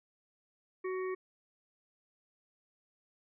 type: harmonic tone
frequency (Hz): 372.7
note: F#4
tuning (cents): +13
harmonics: 1 / 3 / 5 / 6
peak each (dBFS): -34 / -44 / -48 / -50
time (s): 0.84-1.15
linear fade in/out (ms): 10
effects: none